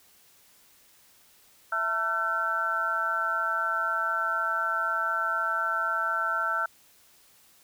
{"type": "tone cluster", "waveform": "sine", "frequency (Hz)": [662, 898, 1351, 1524], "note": ["E5", "A5", "E6", "G6"], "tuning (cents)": [7, 35, 42, -49], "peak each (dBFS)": [-36, -36, -27, -30], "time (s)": [1.72, 6.66], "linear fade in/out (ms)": 5, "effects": ["white hiss -59 dBFS RMS until 7.63 s"]}